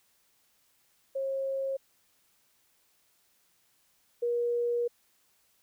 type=tone pair in turn; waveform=sine; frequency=540 / 477.3 Hz; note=C#5 / A#4; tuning=-45 / +41 cents; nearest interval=major second; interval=214 cents; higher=first; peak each=-29 / -26 dBFS; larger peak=second; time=1.15-1.77 / 4.22-4.88 s; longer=second; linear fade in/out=10 ms; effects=white hiss -69 dBFS RMS until 5.62 s